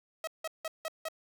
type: tone bursts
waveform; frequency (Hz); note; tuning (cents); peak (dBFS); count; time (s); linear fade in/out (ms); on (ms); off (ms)
sawtooth; 641; E5; -49; -30; 5; 0.24-1.085; 2; 33; 170
effects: none